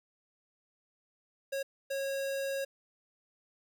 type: tone bursts at uneven times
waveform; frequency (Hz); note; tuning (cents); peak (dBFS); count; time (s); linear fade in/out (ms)
square; 547; C#5; -23; -33; 2; 1.52-1.63 / 1.9-2.65; 10
effects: 11-bit